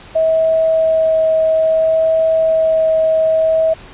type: tone with vibrato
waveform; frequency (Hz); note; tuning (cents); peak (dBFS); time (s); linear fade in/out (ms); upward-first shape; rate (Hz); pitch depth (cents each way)
sine; 642; E5; -46; -10; 0.15-3.74; 10; sine; 0.6; 8
effects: pink hiss -38 dBFS RMS until 3.93 s + resampled to 8000 Hz